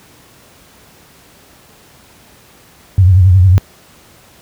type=tone with vibrato; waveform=sine; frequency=92.5 Hz; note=F#2; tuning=in tune; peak=-3 dBFS; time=2.98-3.58 s; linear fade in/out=0 ms; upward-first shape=triangle; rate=11 Hz; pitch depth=120 cents each way; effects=pink hiss -44 dBFS RMS until 4.41 s + high-pass 60 Hz 12 dB/octave